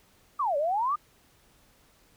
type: exponential two-way sweep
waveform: sine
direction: down then up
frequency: 1244.5 to 554 to 1244.5 Hz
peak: -24 dBFS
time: 0.39-0.96 s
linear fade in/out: 10 ms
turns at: 0.57 s
effects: pink hiss -62 dBFS RMS until 2.16 s